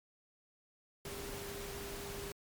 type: tone in noise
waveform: sine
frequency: 400 Hz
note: G4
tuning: 35 cents sharp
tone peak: -46 dBFS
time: 1.05-2.32 s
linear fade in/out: 2 ms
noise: pink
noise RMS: -45 dBFS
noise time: 1.05-2.32 s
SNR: -4 dB
effects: MP3 96 kbps